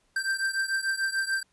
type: beating tone pair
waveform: square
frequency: 1568 / 1574.8 Hz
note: G6 / G6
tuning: 0 / +8 cents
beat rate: 6.8 Hz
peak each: -29 / -31 dBFS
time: 0.16-1.43 s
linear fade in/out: 5 ms
effects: pink hiss -69 dBFS RMS until 1.52 s + resampled to 24000 Hz